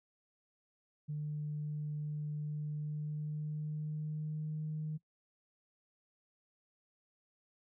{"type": "tone with pitch glide", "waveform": "sine", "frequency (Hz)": [149.8, 154.37], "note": ["D3", "D#3"], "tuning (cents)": [35, -13], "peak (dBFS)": -35, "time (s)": [1.08, 4.98], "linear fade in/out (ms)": 20, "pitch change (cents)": 52, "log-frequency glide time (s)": [2.7, 4.64], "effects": ["noise-tail reverb RT60 0.1 s tail -21 dB re dry", "tanh soft clip ceiling -31 dBFS"]}